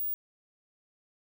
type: tone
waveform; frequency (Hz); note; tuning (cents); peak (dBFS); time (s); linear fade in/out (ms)
sine; 15490; B9; -35; -29; 0-0.14; 0
effects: none